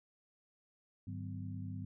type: harmonic tone with a mistuned harmonic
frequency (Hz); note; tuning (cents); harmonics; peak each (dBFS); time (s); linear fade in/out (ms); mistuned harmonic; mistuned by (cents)
50.5; G#1; -48; 2 / 3 / 4 / 5; -42 / -49 / -47 / -48; 1.07-1.85; 5; 4; -130
effects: none